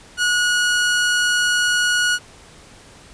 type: tone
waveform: sawtooth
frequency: 1455 Hz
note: F#6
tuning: 29 cents flat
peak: -12 dBFS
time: 0.17-2.19 s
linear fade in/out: 50 ms
effects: pink hiss -45 dBFS RMS until 3.13 s + resampled to 22050 Hz